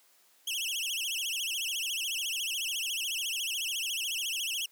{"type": "tone with vibrato", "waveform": "sawtooth", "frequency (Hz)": 2960, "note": "F#7", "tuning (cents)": 0, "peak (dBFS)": -28, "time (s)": [0.47, 4.66], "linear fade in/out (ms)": 5, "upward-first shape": "sine", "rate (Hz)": 14, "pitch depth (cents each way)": 220, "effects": ["white hiss -64 dBFS RMS until 4.71 s", "high-pass 300 Hz 12 dB/octave"]}